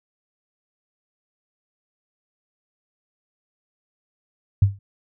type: tone with exponential decay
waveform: sine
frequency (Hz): 99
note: G2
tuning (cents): +18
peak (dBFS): -8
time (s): 4.62-4.79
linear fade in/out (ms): 5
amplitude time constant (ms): 36
effects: none